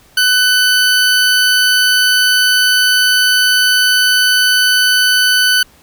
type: tone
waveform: 20% pulse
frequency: 1500 Hz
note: F#6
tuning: 23 cents sharp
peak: -4 dBFS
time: 0.17-5.63 s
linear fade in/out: 5 ms
effects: pink hiss -47 dBFS RMS until 5.82 s